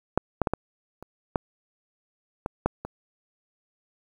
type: clicks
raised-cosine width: 1 ms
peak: -6 / -7 / -9 / -10 / -26 / -9 / -14 / -7 / -19 dBFS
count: 9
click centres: 0.176 / 0.417 / 0.472 / 0.536 / 1.026 / 1.358 / 2.461 / 2.66 / 2.85 s
effects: 8-bit